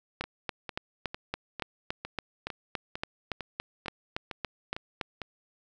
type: two click trains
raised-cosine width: 0.3 ms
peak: -20 / -15 dBFS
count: 12 / 18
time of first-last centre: 0.24-5.217 / 0.21-5.012 s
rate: 2.21 / 3.54 Hz
effects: none